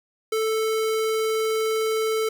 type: tone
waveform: square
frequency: 440.3 Hz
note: A4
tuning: 1 cent sharp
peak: -22 dBFS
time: 0.32-2.29 s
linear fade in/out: 5 ms
effects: 10-bit